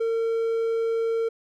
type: tone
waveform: triangle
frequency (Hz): 455.3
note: A#4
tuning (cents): -41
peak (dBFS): -20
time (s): 0-1.29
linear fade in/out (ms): 10
effects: none